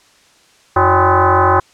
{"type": "tone with frequency modulation", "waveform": "sine", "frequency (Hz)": 137.8, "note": "C#3", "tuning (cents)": -10, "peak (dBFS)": -8, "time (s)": [0.76, 1.6], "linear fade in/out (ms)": 5, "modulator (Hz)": 229, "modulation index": 5.5, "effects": ["white hiss -50 dBFS RMS until 1.73 s", "low-pass 7000 Hz 12 dB/octave"]}